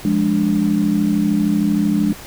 sine chord, D diminished, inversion first, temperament equal, 174.61 / 207.7 / 293.7 Hz, F3 / Ab3 / D4, 0 / 0 / 0 cents, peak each -21 / -16 / -19 dBFS, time 0.05-2.13 s, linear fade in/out 2 ms, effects pink hiss -36 dBFS RMS until 2.26 s

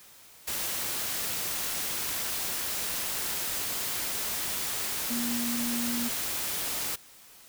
sine tone in noise, 237.8 Hz, A#3, 35 cents sharp, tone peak -30 dBFS, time 5.1-6.09 s, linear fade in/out 10 ms, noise white, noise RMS -32 dBFS, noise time 0.47-6.96 s, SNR -1 dB, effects white hiss -53 dBFS RMS until 7.48 s

